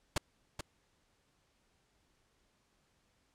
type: noise with echo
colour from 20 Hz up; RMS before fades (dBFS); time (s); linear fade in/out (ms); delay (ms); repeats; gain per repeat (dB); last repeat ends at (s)
pink; -30; 0.16-0.18; 5; 430; 1; -9; 0.61
effects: pink hiss -74 dBFS RMS until 3.34 s + low-pass 9000 Hz 12 dB/octave